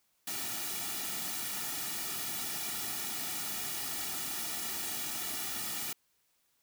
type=noise with comb filter; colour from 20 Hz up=white; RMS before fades=-37 dBFS; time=0.27-5.93 s; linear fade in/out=5 ms; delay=1.9 ms; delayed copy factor=-0.75; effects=white hiss -74 dBFS RMS until 6.62 s